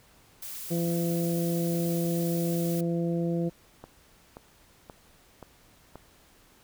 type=noise; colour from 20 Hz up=blue; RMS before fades=-39 dBFS; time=0.42-2.81 s; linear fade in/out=5 ms
type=harmonic tone; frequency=169.6 Hz; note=E3; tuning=50 cents sharp; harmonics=1 / 2 / 3 / 4; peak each=-27 / -31 / -34 / -42 dBFS; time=0.7-3.5 s; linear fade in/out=20 ms
type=click train; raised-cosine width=1 ms; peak=-28 dBFS; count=5; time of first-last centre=3.84-5.956 s; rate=1.89 Hz
effects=pink hiss -59 dBFS RMS until 6.63 s